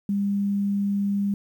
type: tone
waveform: sine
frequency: 200.6 Hz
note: G3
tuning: 40 cents sharp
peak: -21 dBFS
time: 0.09-1.34 s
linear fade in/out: 2 ms
effects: 9-bit